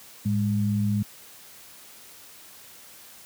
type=tone pair together; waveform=sine; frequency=108.03 / 204.1 Hz; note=A2 / G#3; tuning=-31 / -30 cents; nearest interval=major seventh; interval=1101 cents; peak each=-24 / -24 dBFS; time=0.25-1.03 s; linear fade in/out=10 ms; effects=white hiss -48 dBFS RMS until 3.25 s + high-pass 60 Hz 12 dB/octave